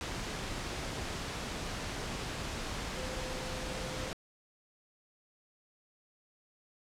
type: tone in noise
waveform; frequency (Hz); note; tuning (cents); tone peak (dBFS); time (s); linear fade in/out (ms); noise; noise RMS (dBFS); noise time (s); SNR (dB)
sine; 515; C5; -28; -44; 2.97-4.09; 0; pink; -38; 0.01-4.13; -9
effects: low-pass 7000 Hz 12 dB/octave